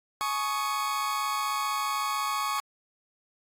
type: chord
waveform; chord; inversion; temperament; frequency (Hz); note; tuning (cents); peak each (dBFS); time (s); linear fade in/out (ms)
40% pulse; Ab suspended fourth; none; equal with one note detuned; 845.1 / 1108.7 / 1244.5; Ab5 / Db6 / Eb6; +30 / 0 / 0; -34 / -28 / -34; 0.21-2.6; 0
effects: AAC 64 kbps